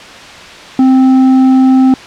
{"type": "tone with tanh clipping", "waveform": "triangle", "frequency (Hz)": 261.4, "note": "C4", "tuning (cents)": -1, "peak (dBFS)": -5, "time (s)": [0.79, 1.94], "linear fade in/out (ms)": 2, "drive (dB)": 11, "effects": ["white hiss -30 dBFS RMS until 2.06 s", "low-pass 4000 Hz 12 dB/octave"]}